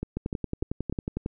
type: two click trains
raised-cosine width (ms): 3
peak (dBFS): -17 / -16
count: 4 / 13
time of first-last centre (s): 0.03-0.926 / 0.17-1.261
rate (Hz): 3.35 / 11
effects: none